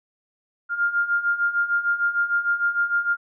sine beating tone pair, 1400 / 1406.6 Hz, F6 / F6, +4 / +12 cents, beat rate 6.6 Hz, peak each -25 / -21 dBFS, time 0.69-3.17 s, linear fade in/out 50 ms, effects none

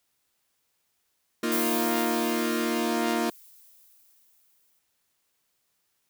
sawtooth chord, Bb suspended fourth, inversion none, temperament equal, 233.1 / 311.1 / 349.2 Hz, Bb3 / Eb4 / F4, 0 / 0 / 0 cents, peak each -24 / -27 / -25 dBFS, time 1.43-3.3 s, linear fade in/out 5 ms
violet noise with exponential decay, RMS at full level -29 dBFS, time 1.52-4.79 s, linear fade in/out 0 ms, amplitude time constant 710 ms
effects white hiss -74 dBFS RMS until 6.09 s

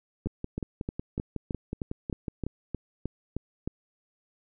two click trains, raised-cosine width 3 ms, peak -18 / -19 dBFS, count 12 / 13, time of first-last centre 0.27-3.676 / 0.26-2.466 s, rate 3.23 / 5.44 Hz, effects none

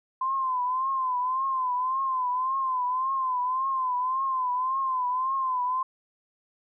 sine tone with vibrato, 1032 Hz, C6, 24 cents flat, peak -24 dBFS, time 0.21-5.83 s, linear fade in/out 5 ms, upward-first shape triangle, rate 1.8 Hz, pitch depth 88 cents each way, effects none

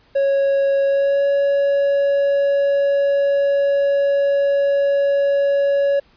triangle tone with pitch glide, 552 to 561 Hz, C#5 to C#5, -7 to +21 cents, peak -12 dBFS, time 0.15-6 s, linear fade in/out 10 ms, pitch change +28 cents, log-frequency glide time 0.86-1.25 s, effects pink hiss -55 dBFS RMS until 6.16 s + resampled to 11025 Hz

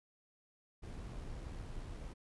brown noise with amplitude modulation, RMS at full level -44 dBFS, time 0.82-2.14 s, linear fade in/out 20 ms, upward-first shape sine, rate 77.3 Hz, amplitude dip 30%, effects resampled to 24000 Hz

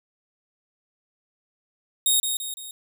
10% pulse tone with echo, 3729 Hz, A#7, in tune, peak -10 dBFS, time 2.06-2.2 s, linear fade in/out 2 ms, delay 170 ms, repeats 3, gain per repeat -6 dB, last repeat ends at 2.71 s, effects none

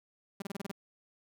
sawtooth tone bursts, 197.9 Hz, G3, 17 cents sharp, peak -32 dBFS, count 7, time 0.4-0.715 s, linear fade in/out 5 ms, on 21 ms, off 28 ms, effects none

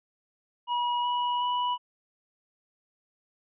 square tone with pitch steps, 967 / 974.9 / 982.8 Hz, B5 / B5 / B5, -37 / -23 / -9 cents, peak -26 dBFS, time 0.67-1.78 s, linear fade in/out 50 ms, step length 370 ms, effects resampled to 8000 Hz

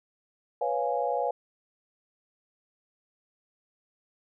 sine chord, C# dominant seventh, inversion third, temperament equal, 493.9 / 554.4 / 698.5 / 830.6 Hz, B4 / C#5 / E#5 / G#5, 0 / 0 / 0 / 0 cents, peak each -31 dBFS, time 0.61-1.31 s, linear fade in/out 5 ms, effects none

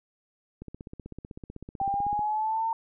click train, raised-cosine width 3 ms, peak -27 dBFS, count 26, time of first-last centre 0.62-2.192 s, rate 15.9 Hz
sine exponential sweep, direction up, 782 to 913 Hz, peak -25 dBFS, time 1.8-2.73 s, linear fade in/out 2 ms
effects none

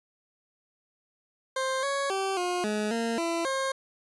20% pulse tone with pitch steps, 526 / 556 / 386.9 / 357.2 / 211.5 / 230.2 / 335.3 / 535 Hz, C5 / C#5 / G4 / F4 / G#3 / A#3 / E4 / C5, +9 / +5 / -23 / +39 / +32 / -22 / +30 / +38 cents, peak -22 dBFS, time 1.56-3.72 s, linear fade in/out 5 ms, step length 270 ms, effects resampled to 24000 Hz

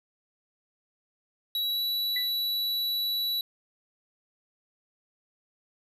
square tone with pitch glide, 3902 to 3934 Hz, B7 to B7, -22 to -7 cents, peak -27 dBFS, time 1.55-3.41 s, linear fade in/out 2 ms, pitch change +15 cents, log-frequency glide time 1.68-1.81 s
sine tone with exponential decay, 1990 Hz, B6, 13 cents sharp, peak -28 dBFS, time 2.16-2.32 s, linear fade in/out 5 ms, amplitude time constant 33 ms
effects none

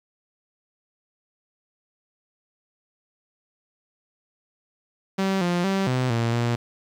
sawtooth tone with pitch steps, 192.8 / 175.4 / 193.8 / 127.6 / 116.2 / 118.8 Hz, G3 / F3 / G3 / C3 / A#2 / A#2, -28 / +8 / -20 / -43 / -5 / +33 cents, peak -17 dBFS, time 5.18-6.56 s, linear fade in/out 10 ms, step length 230 ms, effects low-pass 6000 Hz 12 dB/octave + 9-bit

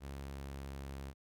sawtooth tone with pitch glide, 69 to 68.37 Hz, C#2 to C#2, -7 to -23 cents, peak -39 dBFS, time 0-1.14 s, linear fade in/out 50 ms, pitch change -16 cents, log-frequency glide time 0.14-0.93 s, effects none

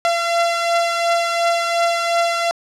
sawtooth beating tone pair, 681 / 683.8 Hz, F5 / F5, -44 / -37 cents, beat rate 2.8 Hz, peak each -13 / -19 dBFS, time 0.05-2.51 s, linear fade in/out 0 ms, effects low-pass 7000 Hz 12 dB/octave

